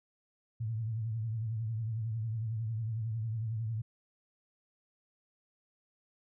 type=tone with vibrato; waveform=sine; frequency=111.8 Hz; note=A2; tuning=28 cents sharp; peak=-32 dBFS; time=0.6-3.82 s; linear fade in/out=10 ms; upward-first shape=triangle; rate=11 Hz; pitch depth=100 cents each way; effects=none